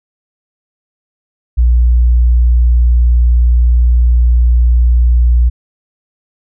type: tone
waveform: sine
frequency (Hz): 59.8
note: A#1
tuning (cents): +45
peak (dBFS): -4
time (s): 1.57-5.5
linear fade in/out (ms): 20
effects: tanh soft clip ceiling -2 dBFS